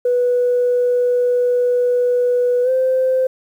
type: tone with pitch glide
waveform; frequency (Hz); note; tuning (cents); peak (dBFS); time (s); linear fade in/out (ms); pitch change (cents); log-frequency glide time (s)
sine; 491.5 to 518.3; B4 to C5; -8 to -16; -12; 0.05-3.27; 5; +92; 2.63-2.7
effects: tanh soft clip ceiling -8 dBFS + 8-bit